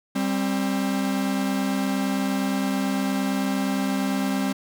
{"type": "tone pair together", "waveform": "45% pulse", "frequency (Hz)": [196.83, 265.6], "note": ["G3", "C4"], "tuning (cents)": [7, 26], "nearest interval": "perfect fourth", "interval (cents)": 519, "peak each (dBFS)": -25, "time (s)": [0.15, 4.53], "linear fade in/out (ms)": 10, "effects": []}